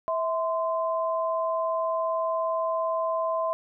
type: tone pair together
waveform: sine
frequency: 651.4 / 1034 Hz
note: E5 / C6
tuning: -21 / -21 cents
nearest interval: minor sixth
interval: 800 cents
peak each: -26 / -28 dBFS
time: 0.08-3.53 s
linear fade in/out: 0 ms
effects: none